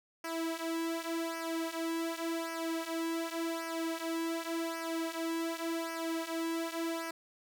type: tone with flanger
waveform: sawtooth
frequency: 329.6 Hz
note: E4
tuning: in tune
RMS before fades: -36 dBFS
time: 0.24-7.11 s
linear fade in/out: 5 ms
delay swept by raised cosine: 0.26 to 4.46 ms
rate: 0.88 Hz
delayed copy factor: -0.8
effects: none